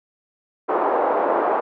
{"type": "band-pass noise", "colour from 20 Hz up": "white", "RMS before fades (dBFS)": -20, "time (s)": [0.68, 1.61], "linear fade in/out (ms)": 20, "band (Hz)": [350, 990], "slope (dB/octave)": 24, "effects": []}